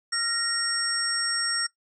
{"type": "tone cluster", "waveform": "sine", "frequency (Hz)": [1375, 1865, 5520, 8300], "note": ["F6", "A#6", "F8", "C9"], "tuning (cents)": [-27, 0, -21, -15], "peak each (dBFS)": [-32, -32, -27, -31], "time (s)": [0.12, 1.67], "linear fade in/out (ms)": 10, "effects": ["noise-tail reverb RT60 0.1 s tail -18 dB re dry"]}